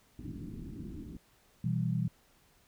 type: low-pass noise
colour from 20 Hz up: white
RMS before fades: -43 dBFS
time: 0.19-1.17 s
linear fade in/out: 2 ms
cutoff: 320 Hz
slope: 48 dB/octave
type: chord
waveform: sine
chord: E minor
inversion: second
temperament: equal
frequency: 123.47 / 164.81 / 196 Hz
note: B2 / E3 / G3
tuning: 0 / 0 / 0 cents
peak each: -32 / -32 / -36 dBFS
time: 1.64-2.08 s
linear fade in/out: 5 ms
effects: pink hiss -66 dBFS RMS until 2.67 s